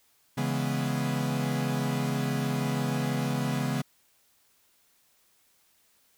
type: chord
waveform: 45% pulse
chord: C# minor seventh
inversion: none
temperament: equal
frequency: 138.59 / 164.81 / 207.7 / 246.9 Hz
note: C#3 / E3 / G#3 / B3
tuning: 0 / 0 / 0 / 0 cents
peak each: -30 / -34 / -35 / -32 dBFS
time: 0.37-3.82 s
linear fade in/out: 10 ms
effects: white hiss -66 dBFS RMS until 6.17 s